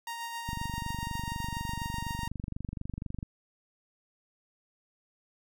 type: tone with tremolo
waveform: sawtooth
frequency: 932.3 Hz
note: A#5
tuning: in tune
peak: -31 dBFS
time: 0.07-2.28 s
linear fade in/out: 2 ms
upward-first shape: sine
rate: 7.5 Hz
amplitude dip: 35%
type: click train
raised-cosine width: 5 ms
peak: -24 dBFS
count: 67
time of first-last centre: 0.49-3.229 s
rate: 24.1 Hz
effects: none